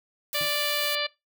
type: noise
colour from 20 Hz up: blue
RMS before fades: -33 dBFS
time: 0.33-0.95 s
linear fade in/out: 0 ms
type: harmonic tone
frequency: 587.3 Hz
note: D5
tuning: in tune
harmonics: 1 / 2 / 3 / 4 / 5 / 6 / 7 / 8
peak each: -32 / -36 / -34 / -34 / -33 / -33 / -35 / -35 dBFS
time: 0.34-1.07 s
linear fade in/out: 10 ms
type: tone with exponential decay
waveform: 30% pulse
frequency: 155.56 Hz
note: D#3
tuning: in tune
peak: -32 dBFS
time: 0.41-0.55 s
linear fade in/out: 0 ms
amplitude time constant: 30 ms
effects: noise-tail reverb RT60 0.2 s tail -20 dB re dry